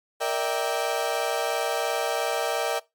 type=chord; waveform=35% pulse; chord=E half-diminished seventh; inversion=second; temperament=equal with one note detuned; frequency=466.2 / 587.3 / 650.2 / 784 Hz; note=Bb4 / D5 / E5 / G5; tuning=0 / 0 / -24 / 0 cents; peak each=-28 dBFS; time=0.2-2.8 s; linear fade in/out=20 ms; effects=noise-tail reverb RT60 0.2 s tail -20 dB re dry + MP3 96 kbps